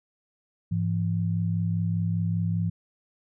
sine tone pair together, 103.83 / 168.88 Hz, G#2 / E3, 0 / +42 cents, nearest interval minor sixth, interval 842 cents, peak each -26 dBFS, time 0.71-2.7 s, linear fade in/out 10 ms, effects none

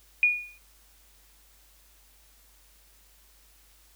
sine tone with exponential decay, 2447 Hz, D#7, 29 cents flat, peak -15 dBFS, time 0.23-0.58 s, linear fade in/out 1 ms, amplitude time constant 75 ms, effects added 50 Hz sine -60 dBFS peak until 3.95 s + white hiss -60 dBFS RMS until 3.95 s

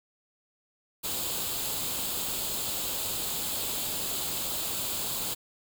white noise with comb filter, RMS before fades -32 dBFS, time 1.03-5.35 s, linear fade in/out 20 ms, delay 0.26 ms, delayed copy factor +0.6, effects none

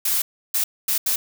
blue noise bursts at uneven times, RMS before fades -21 dBFS, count 4, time 0.05-0.22 / 0.54-0.64 / 0.88-0.98 / 1.06-1.16 s, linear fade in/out 5 ms, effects none

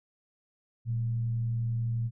sine tone with frequency modulation, 116.3 Hz, A#2, 4 cents flat, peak -27 dBFS, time 0.85-2.11 s, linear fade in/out 50 ms, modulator 88.6 Hz, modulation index 0.22, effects none

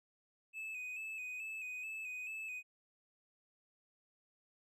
triangle tone with vibrato, 2555 Hz, D#7, 45 cents sharp, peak -40 dBFS, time 0.53-2.63 s, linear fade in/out 50 ms, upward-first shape square, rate 2.3 Hz, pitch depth 40 cents each way, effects none

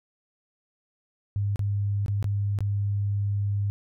sine tone with dropouts, 101.2 Hz, G#2, 44 cents flat, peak -23 dBFS, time 1.36-3.7 s, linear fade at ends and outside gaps 0 ms, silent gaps 1.559-1.593 / 2.061-2.082 / 2.227-2.243 / 2.588-2.606 s, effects none

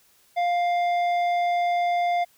sine tone with tanh clipping, 701 Hz, F5, 6 cents sharp, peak -22 dBFS, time 0.36-2.25 s, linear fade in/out 20 ms, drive 10 dB, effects white hiss -60 dBFS RMS until 2.37 s

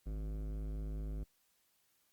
sine tone with hard clipping, 52.2 Hz, G#1, 10 cents sharp, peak -40 dBFS, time 0.06-1.24 s, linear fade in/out 10 ms, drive 15 dB, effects white hiss -75 dBFS RMS until 2.12 s + Opus 48 kbps

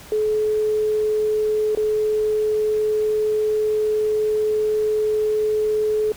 sine tone with dropouts, 428.3 Hz, A4, 47 cents flat, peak -17 dBFS, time 0.12-6.12 s, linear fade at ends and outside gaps 1 ms, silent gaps 1.75-1.773 s, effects pink hiss -42 dBFS RMS until 6.16 s

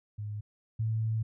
sine tone pair in turn, 104.8 / 110.96 Hz, G#2 / A2, +16 / +15 cents, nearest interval minor second, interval 99 cents, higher second, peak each -34 / -27 dBFS, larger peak second, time 0.18-0.41 / 0.79-1.23 s, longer second, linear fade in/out 10 ms, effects none

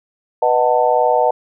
sine chord, B dominant seventh, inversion none, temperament just, 493.9 / 617.4 / 740.8 / 889 Hz, B4 / D#5 / F#5 / A5, 0 / -14 / +2 / +18 cents, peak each -17 dBFS, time 0.42-1.31 s, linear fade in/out 5 ms, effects none

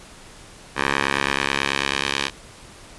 10% pulse tone with band-pass filter sweep, 69.2 Hz, C#2, 2 cents flat, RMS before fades -23 dBFS, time 0.75-2.31 s, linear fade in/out 50 ms, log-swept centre 1700 to 3300 Hz, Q 1.1, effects pink hiss -44 dBFS RMS until 2.98 s + resampled to 24000 Hz

